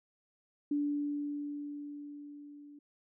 sine tone with level ramp, 290.6 Hz, D4, 18 cents flat, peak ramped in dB -28 to -50 dBFS, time 0.71-2.79 s, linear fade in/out 5 ms, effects none

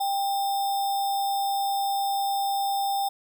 sine tone with sample-and-hold, 793 Hz, G5, 20 cents sharp, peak -23 dBFS, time 0-3.09 s, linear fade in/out 10 ms, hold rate 4410 Hz, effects none

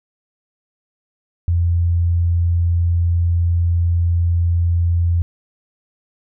sine tone, 85.7 Hz, F2, 32 cents flat, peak -13 dBFS, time 1.48-5.22 s, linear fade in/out 0 ms, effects none

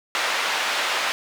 white band-pass noise, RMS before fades -24 dBFS, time 0.15-1.12 s, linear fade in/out 0 ms, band 630 to 2900 Hz, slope 12 dB/octave, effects none

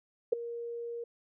sine tone with ADSR envelope, 470 Hz, A#4, 14 cents sharp, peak -19 dBFS, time 0.32-1.04 s, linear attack 10 ms, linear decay 7 ms, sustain -17 dB, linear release 5 ms, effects none

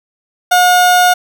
30% pulse tone, 720 Hz, F#5, 47 cents flat, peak -4 dBFS, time 0.51-1.14 s, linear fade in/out 10 ms, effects none

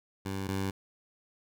15% pulse tone pair in turn, 96.8 / 96.8 Hz, G2 / G2, -21 / -21 cents, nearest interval unison, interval 0 cents, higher neither, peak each -27 / -24 dBFS, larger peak second, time 0.25-0.48 / 0.48-0.71 s, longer neither, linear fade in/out 10 ms, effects none

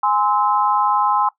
sine chord, Ab augmented, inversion none, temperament just, 830.6 / 1038.3 / 1297.8 Hz, Ab5 / C6 / E6, 0 / -14 / -27 cents, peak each -18 / -18 / -22 dBFS, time 0.03-1.29 s, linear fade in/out 5 ms, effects noise-tail reverb RT60 0.1 s tail -18 dB re dry

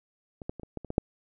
clicks, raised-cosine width 2 ms, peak -27 / -19 / -27 / -28 / -21 / -27 / -20 / -8 dBFS, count 8, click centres 0.418 / 0.495 / 0.597 / 0.633 / 0.773 / 0.847 / 0.904 / 0.981 s, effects none

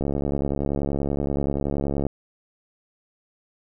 click train, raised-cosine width 2 ms, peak -12 dBFS, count 146, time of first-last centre 0.01-2.067 s, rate 70.5 Hz, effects none

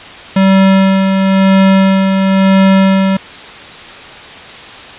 square tone with tremolo, 192.4 Hz, G3, 32 cents flat, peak -5 dBFS, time 0.36-3.17 s, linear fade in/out 5 ms, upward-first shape sine, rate 0.98 Hz, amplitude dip 40%, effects white hiss -30 dBFS RMS until 4.98 s + resampled to 8000 Hz

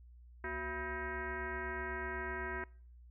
sine tone with frequency modulation, 977 Hz, B5, 19 cents flat, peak -37 dBFS, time 0.44-2.64 s, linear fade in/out 2 ms, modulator 303 Hz, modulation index 3.3, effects noise-tail reverb RT60 0.5 s tail -25 dB re dry + added 60 Hz sine -54 dBFS peak until 3.1 s

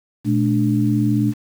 sine tone cluster, 119.5 / 215.4 / 294 Hz, A#2 / A3 / D4, +43 / -37 / +2 cents, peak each -19 dBFS, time 0.24-1.34 s, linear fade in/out 50 ms, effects 7-bit

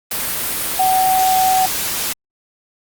sine tone in noise, 754 Hz, F#5, 32 cents sharp, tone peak -12 dBFS, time 0.79-1.66 s, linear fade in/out 5 ms, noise white, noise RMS -21 dBFS, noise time 0.11-2.13 s, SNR +6 dB, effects Opus 32 kbps

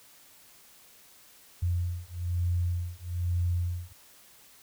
sine beating tone pair, 87.1 / 88.2 Hz, F2 / F2, -4 / +18 cents, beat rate 1.1 Hz, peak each -30 / -30 dBFS, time 1.62-3.93 s, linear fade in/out 10 ms, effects white hiss -56 dBFS RMS until 4.62 s

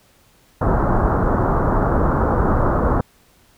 pink low-pass noise, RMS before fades -17 dBFS, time 0.61-3.01 s, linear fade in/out 5 ms, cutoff 1400 Hz, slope 48 dB/octave, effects pink hiss -55 dBFS RMS until 3.57 s

